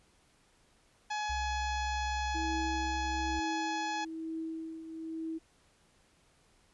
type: harmonic tone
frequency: 844 Hz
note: G#5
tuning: 28 cents sharp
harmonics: 1 / 2 / 3 / 4 / 5 / 6 / 7 / 8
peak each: -34 / -40 / -44 / -46 / -48 / -50 / -51 / -52 dBFS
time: 1.1-4.05 s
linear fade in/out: 10 ms
type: tone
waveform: sine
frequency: 65.41 Hz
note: C2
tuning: in tune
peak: -36 dBFS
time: 1.29-3.4 s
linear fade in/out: 10 ms
type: tone with tremolo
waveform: sine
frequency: 323 Hz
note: E4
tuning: 35 cents flat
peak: -34 dBFS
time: 2.34-5.39 s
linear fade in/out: 20 ms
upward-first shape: triangle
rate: 1.1 Hz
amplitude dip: 65%
effects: pink hiss -67 dBFS RMS until 6.73 s + resampled to 24000 Hz